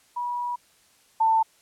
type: tone pair in turn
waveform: sine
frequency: 970 / 891.7 Hz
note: B5 / A5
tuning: -31 / +23 cents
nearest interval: minor second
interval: 146 cents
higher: first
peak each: -26 / -17 dBFS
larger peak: second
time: 0.16-0.56 / 1.2-1.43 s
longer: first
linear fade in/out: 10 ms
effects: white hiss -60 dBFS RMS until 1.61 s + low-pass 11000 Hz 12 dB/octave